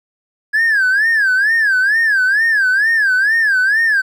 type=tone with vibrato; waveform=triangle; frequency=1661.2 Hz; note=G#6; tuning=in tune; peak=-8 dBFS; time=0.53-4.02 s; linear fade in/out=20 ms; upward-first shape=sine; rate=2.2 Hz; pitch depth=180 cents each way; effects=tanh soft clip ceiling -6 dBFS